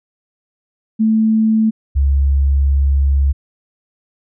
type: tone pair in turn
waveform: sine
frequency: 220 / 69.18 Hz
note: A3 / C#2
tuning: 0 / -3 cents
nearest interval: octave + minor sixth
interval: 2003 cents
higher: first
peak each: -10 dBFS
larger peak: neither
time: 0.99-1.71 / 1.95-3.33 s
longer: second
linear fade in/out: 20 ms
effects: none